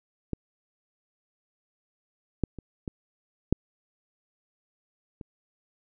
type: clicks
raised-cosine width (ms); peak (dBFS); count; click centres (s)
3; -16 / -11 / -26 / -20 / -7 / -27; 6; 0.333 / 2.437 / 2.587 / 2.878 / 3.526 / 5.212
effects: none